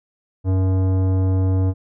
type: tone with tanh clipping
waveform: sine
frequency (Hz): 94.1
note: F#2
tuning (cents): +30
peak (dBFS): -17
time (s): 0.44-1.74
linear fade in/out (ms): 50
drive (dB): 15
effects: none